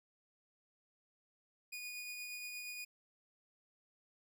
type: tone with tremolo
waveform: sawtooth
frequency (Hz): 2460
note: D#7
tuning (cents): -20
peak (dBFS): -39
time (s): 1.72-2.85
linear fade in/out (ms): 10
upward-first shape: triangle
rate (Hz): 8.5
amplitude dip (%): 30
effects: none